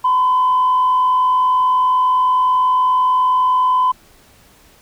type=tone with frequency modulation; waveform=sine; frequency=1013 Hz; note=B5; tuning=44 cents sharp; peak=-10 dBFS; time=0.04-3.92 s; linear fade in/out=10 ms; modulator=49.6 Hz; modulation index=0.3; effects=tanh soft clip ceiling -8 dBFS + pink hiss -49 dBFS RMS until 4.81 s